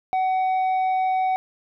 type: tone with tanh clipping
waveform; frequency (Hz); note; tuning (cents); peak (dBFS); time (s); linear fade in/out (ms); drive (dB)
sine; 751; F#5; +26; -20; 0.13-1.36; 0; 5
effects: none

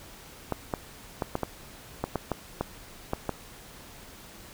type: clicks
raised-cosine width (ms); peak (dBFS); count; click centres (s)
1; -13; 11; 0.523 / 0.738 / 1.222 / 1.354 / 1.433 / 2.04 / 2.157 / 2.317 / 2.61 / 3.134 / 3.293
effects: pink hiss -48 dBFS RMS until 4.53 s

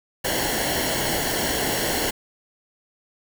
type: noise with comb filter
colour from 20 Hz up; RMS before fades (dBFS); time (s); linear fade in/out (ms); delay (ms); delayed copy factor
pink; -24; 0.24-2.11; 10; 0.81; -0.7
effects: none

